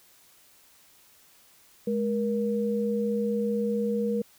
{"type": "tone pair together", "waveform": "sine", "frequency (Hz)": [210, 474.3], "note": ["G#3", "A#4"], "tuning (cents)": [19, 30], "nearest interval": "octave + major second", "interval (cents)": 1411, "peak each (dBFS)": -27, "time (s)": [1.87, 4.22], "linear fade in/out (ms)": 5, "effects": ["white hiss -58 dBFS RMS until 4.38 s"]}